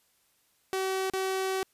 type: tone with dropouts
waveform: sawtooth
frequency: 380.5 Hz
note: F#4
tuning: 48 cents sharp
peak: -24 dBFS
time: 0.73-1.63 s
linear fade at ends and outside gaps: 0 ms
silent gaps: 1.099-1.136 s
effects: white hiss -69 dBFS RMS until 1.73 s + resampled to 32000 Hz